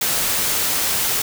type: noise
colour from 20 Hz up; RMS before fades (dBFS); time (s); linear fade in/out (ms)
white; -20; 0.01-1.22; 5
effects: none